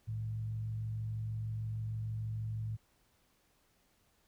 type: tone with frequency modulation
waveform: sine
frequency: 110 Hz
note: A2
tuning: in tune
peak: -35 dBFS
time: 0.07-2.77 s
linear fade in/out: 20 ms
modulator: 46.4 Hz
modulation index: 0.38
effects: pink hiss -72 dBFS RMS until 4.27 s